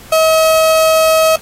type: tone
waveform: 35% pulse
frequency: 639 Hz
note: D#5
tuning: 46 cents sharp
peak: -6 dBFS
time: 0.12-1.36 s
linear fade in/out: 5 ms
effects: pink hiss -37 dBFS RMS until 1.41 s + AAC 48 kbps